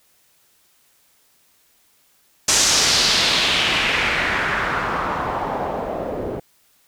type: noise with low-pass filter sweep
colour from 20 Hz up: white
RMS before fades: -20 dBFS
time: 2.48-6.4 s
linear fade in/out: 5 ms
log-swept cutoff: 7000 to 450 Hz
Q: 2.1
effects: white hiss -59 dBFS RMS until 6.87 s